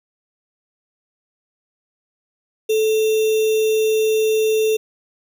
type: tone with sample-and-hold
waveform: sine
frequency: 436.8 Hz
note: A4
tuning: 13 cents flat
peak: -14 dBFS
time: 2.69-4.77 s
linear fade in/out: 10 ms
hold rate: 3150 Hz
effects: none